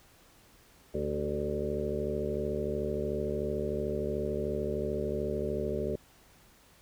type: harmonic tone with a mistuned harmonic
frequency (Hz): 73.42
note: D2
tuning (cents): 0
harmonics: 1 / 2 / 3 / 4 / 5 / 6 / 7 / 8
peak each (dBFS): -39 / -40 / -38 / -45 / -35 / -36 / -41 / -38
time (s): 0.94-5.96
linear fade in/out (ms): 5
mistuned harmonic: 5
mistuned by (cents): +49
effects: pink hiss -60 dBFS RMS until 6.81 s